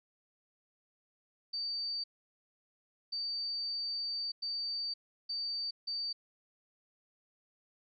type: tone bursts at uneven times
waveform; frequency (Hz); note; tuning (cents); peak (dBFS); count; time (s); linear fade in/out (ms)
sine; 4612; D8; -32; -34; 5; 1.53-2.04 / 3.12-4.32 / 4.42-4.94 / 5.29-5.71 / 5.87-6.13; 10
effects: none